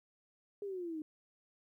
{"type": "exponential sweep", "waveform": "sine", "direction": "down", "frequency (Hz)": [414, 302.4], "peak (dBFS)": -38, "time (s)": [0.62, 1.02], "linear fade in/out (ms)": 2, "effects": ["13-bit"]}